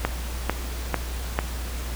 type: click train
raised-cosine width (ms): 0.5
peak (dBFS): -6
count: 4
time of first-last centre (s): 0.05-1.389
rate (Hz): 2.24
effects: added 60 Hz sine -29 dBFS peak until 1.95 s + pink hiss -37 dBFS RMS until 1.95 s